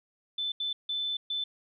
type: tone bursts at uneven times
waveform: sine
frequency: 3520 Hz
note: A7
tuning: in tune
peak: -29 dBFS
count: 4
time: 0.38-0.52 / 0.6-0.73 / 0.89-1.17 / 1.3-1.44 s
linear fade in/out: 5 ms
effects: none